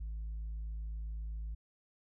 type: tone with tanh clipping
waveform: sine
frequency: 53.9 Hz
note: A1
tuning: 35 cents flat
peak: -38 dBFS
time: 0-1.55 s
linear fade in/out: 10 ms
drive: 1 dB
effects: none